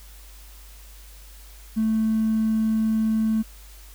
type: tone with hard clipping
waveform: triangle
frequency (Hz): 220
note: A3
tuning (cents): 0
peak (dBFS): -19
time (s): 1.76-3.43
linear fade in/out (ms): 20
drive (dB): 3
effects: added 50 Hz sine -43 dBFS peak until 3.94 s + white hiss -50 dBFS RMS until 3.94 s